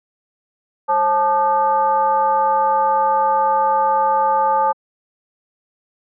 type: tone with frequency modulation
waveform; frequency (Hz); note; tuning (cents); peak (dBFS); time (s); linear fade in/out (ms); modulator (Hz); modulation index
sine; 872; A5; -16; -13; 0.88-4.73; 20; 334; 0.82
effects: high-pass 300 Hz 12 dB/octave

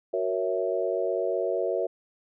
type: chord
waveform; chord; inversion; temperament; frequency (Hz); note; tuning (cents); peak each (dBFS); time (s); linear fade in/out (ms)
sine; F# dominant seventh; none; equal; 370 / 466.2 / 554.4 / 659.3; F#4 / A#4 / C#5 / E5; 0 / 0 / 0 / 0; -30; 0.13-1.87; 10
effects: none

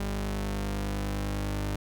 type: tone pair together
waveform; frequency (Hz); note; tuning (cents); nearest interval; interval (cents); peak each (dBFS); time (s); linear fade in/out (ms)
sawtooth; 50.05 / 100; G1 / G2; +37 / +35; octave; 1198; -27; 0-1.76; 5
effects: none

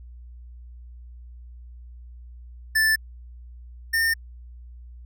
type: tone pair in turn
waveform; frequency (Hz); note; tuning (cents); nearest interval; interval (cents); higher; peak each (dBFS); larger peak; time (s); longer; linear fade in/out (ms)
square; 1760 / 1814.7; A6 / A#6; 0 / -47; minor second; 53; second; -18 / -20; first; 2.75-2.96 / 3.93-4.14; neither; 10
effects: added 60 Hz sine -40 dBFS peak until 5.05 s

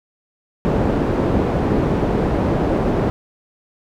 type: low-pass noise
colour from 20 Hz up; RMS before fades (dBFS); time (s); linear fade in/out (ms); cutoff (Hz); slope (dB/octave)
white; -18; 0.65-3.1; 0; 440; 12
effects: none

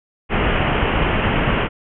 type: low-pass noise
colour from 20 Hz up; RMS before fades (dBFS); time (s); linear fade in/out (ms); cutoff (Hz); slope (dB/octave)
pink; -18; 0.29-1.69; 50; 3100; 96
effects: none

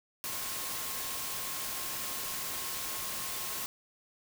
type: tone in noise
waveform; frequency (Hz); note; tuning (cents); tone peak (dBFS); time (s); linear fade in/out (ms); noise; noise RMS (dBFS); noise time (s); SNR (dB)
sine; 1074; C6; +45; -48; 0.24-3.66; 0; white; -37; 0.24-3.66; -14
effects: none

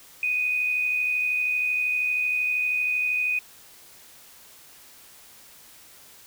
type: tone with amplitude modulation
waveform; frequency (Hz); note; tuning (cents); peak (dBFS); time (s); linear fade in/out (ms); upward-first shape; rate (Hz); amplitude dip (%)
sine; 2489; D#7; 0; -20; 0.23-3.39; 2; sine; 72.8; 40
effects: white hiss -50 dBFS RMS until 6.26 s

